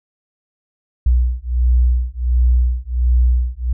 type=beating tone pair; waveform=sine; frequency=60.6 / 62 Hz; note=B1 / B1; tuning=-32 / +7 cents; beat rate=1.4 Hz; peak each=-15 dBFS; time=1.06-3.73 s; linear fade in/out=5 ms; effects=none